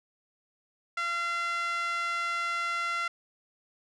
5% pulse tone with band-pass filter, 685 Hz, F5, 34 cents flat, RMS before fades -31 dBFS, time 0.97-3.08 s, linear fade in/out 5 ms, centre 1600 Hz, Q 8.3, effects none

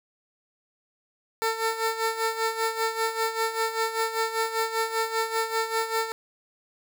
15% pulse tone with tremolo, 448.9 Hz, A4, 35 cents sharp, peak -16 dBFS, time 1.42-6.12 s, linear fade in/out 0 ms, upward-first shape sine, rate 5.1 Hz, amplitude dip 70%, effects none

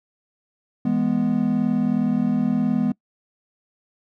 triangle chord, E major, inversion none, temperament equal, 164.81 / 207.7 / 246.9 Hz, E3 / G#3 / B3, 0 / 0 / 0 cents, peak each -25 / -20 / -19 dBFS, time 0.85-2.92 s, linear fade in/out 5 ms, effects noise-tail reverb RT60 0.1 s tail -23 dB re dry

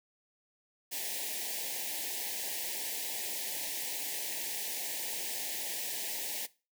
white band-stop noise, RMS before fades -37 dBFS, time 0.91-6.47 s, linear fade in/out 20 ms, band 940 to 1700 Hz, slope 96 dB/octave, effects noise-tail reverb RT60 0.3 s tail -19 dB re dry + high-pass 300 Hz 12 dB/octave

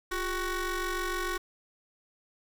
20% pulse ring-modulated tone, 377.2 Hz, F#4, 33 cents sharp, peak -22 dBFS, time 0.11-1.38 s, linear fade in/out 10 ms, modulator 731 Hz, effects none

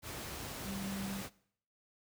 sine tone in noise, 196 Hz, G3, in tune, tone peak -39 dBFS, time 0.64-1.24 s, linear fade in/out 50 ms, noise pink, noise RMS -43 dBFS, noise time 0.02-1.3 s, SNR +1 dB, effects noise-tail reverb RT60 0.6 s tail -20 dB re dry + high-pass 60 Hz 12 dB/octave

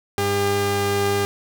sawtooth tone pair together, 100 / 401.7 Hz, G2 / G4, +35 / +42 cents, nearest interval 2 octaves, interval 2407 cents, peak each -21 / -16 dBFS, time 0.18-1.25 s, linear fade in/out 0 ms, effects none

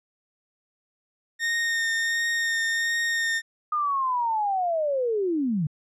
40% pulse tone with vibrato, 1840 Hz, A#6, 23 cents flat, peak -22 dBFS, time 1.39-3.42 s, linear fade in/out 50 ms, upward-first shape triangle, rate 1.4 Hz, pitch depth 16 cents each way
sine linear sweep, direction down, 1232 to 140 Hz, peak -22 dBFS, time 3.72-5.67 s, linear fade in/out 5 ms
effects low-pass 9000 Hz 12 dB/octave

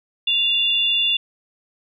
sine tone pair together, 2794 / 3481 Hz, F7 / A7, 0 / -19 cents, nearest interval major third, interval 381 cents, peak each -19 dBFS, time 0.27-1.17 s, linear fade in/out 5 ms, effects none

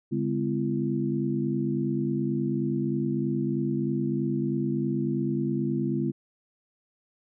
sine tone cluster, 142.1 / 205.4 / 254.8 / 337.8 Hz, C#3 / G#3 / C4 / E4, +43 / -19 / -46 / +42 cents, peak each -30 dBFS, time 0.11-6.12 s, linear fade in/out 20 ms, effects none

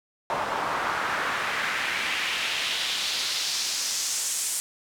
pink noise with band-pass filter sweep, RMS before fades -28 dBFS, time 0.3-4.6 s, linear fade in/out 0 ms, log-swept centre 880 to 8500 Hz, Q 1.8, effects none

